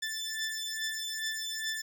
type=beating tone pair; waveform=15% pulse; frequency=1760 / 1762.4 Hz; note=A6 / A6; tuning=0 / +2 cents; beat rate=2.4 Hz; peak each=-30 dBFS; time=0.02-1.82 s; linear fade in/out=10 ms; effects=none